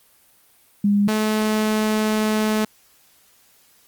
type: tone pair in turn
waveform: sine / sawtooth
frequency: 203.4 / 215.5 Hz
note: G#3 / A3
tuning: -36 / -36 cents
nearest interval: minor second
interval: 100 cents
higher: second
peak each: -14 dBFS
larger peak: neither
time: 0.84-1.08 / 1.08-2.65 s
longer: second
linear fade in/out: 5 ms
effects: white hiss -56 dBFS RMS until 3.87 s + Opus 32 kbps